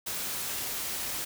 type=noise; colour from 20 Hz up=white; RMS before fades=-34 dBFS; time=0.06-1.25 s; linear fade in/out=10 ms; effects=none